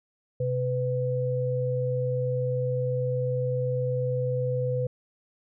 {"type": "tone pair together", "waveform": "sine", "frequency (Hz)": [128.6, 500.6], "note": ["C3", "B4"], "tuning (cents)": [-30, 23], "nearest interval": "2 octaves", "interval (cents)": 2353, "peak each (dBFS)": -27, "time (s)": [0.4, 4.87], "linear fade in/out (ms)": 5, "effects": []}